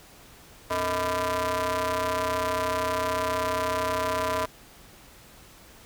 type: ring-modulated tone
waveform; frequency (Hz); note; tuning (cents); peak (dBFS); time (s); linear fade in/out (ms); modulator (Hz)
sawtooth; 185; F#3; 0; -18; 0.7-4.46; 10; 816
effects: pink hiss -51 dBFS RMS until 5.85 s